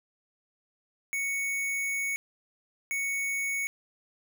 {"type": "tone bursts at uneven times", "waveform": "square", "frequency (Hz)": 2222, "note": "C#7", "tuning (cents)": 4, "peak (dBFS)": -29, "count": 2, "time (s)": [[1.13, 2.16], [2.91, 3.67]], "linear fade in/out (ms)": 0, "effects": []}